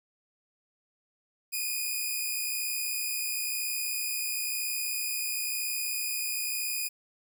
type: tone pair together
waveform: 5% pulse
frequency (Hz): 2439 / 2500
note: D#7 / D#7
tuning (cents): -35 / +8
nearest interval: unison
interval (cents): 43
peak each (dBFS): -23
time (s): 1.52-6.89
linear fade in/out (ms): 20
effects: none